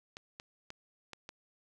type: clicks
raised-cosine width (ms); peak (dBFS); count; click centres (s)
0.2; -27; 5; 0.169 / 0.399 / 0.704 / 1.133 / 1.291
effects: none